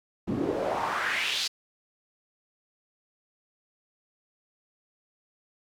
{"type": "noise with band-pass filter sweep", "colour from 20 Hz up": "pink", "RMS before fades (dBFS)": -29, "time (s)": [0.27, 1.48], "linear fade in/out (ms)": 10, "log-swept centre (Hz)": [220, 4700], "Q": 2.8, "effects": []}